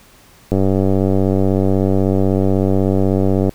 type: click train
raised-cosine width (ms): 2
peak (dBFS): -3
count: 287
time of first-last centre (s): 0.52-3.493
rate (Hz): 96.2
effects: pink hiss -47 dBFS RMS until 3.54 s